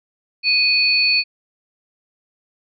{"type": "tone pair together", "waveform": "sine", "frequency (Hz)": [2489, 4435], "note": ["D#7", "C#8"], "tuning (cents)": [0, 0], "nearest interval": "minor seventh", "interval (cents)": 1000, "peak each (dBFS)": -16, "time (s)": [0.43, 1.24], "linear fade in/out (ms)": 50, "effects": []}